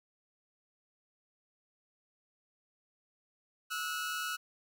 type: tone pair together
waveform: sawtooth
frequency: 1307 / 1456.8 Hz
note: E6 / F#6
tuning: -15 / -27 cents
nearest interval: major second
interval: 188 cents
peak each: -35 / -33 dBFS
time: 3.7-4.37 s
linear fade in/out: 20 ms
effects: none